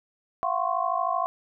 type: tone cluster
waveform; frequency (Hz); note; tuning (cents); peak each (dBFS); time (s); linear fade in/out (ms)
sine; 682 / 735 / 1045 / 1098; F5 / F#5 / C6 / C#6; -41 / -12 / -2 / -17; -29; 0.43-1.26; 0
effects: none